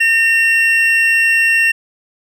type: tone pair together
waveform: triangle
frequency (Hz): 1823.4 / 2732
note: A#6 / F7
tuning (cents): -39 / -39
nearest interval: perfect fifth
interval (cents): 700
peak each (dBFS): -11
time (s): 0-1.72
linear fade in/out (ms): 10
effects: none